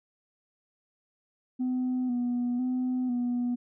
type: tone with vibrato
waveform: sine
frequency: 248.6 Hz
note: B3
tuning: 12 cents sharp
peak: -24 dBFS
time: 1.59-3.56 s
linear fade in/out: 20 ms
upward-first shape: square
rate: 1 Hz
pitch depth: 33 cents each way
effects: tanh soft clip ceiling -24 dBFS